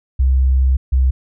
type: tone pair in turn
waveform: sine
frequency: 65.41 / 64.92 Hz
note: C2 / C2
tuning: 0 / -13 cents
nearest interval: unison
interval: 13 cents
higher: first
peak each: -10 dBFS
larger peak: neither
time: 0.19-0.77 / 0.92-1.11 s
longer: first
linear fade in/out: 10 ms
effects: none